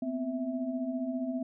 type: tone cluster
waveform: sine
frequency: 242.3 / 257.2 / 656 Hz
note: B3 / C4 / E5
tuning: -33 / -30 / -9 cents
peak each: -38 / -32 / -38 dBFS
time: 0.02-1.43 s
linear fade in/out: 5 ms
effects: none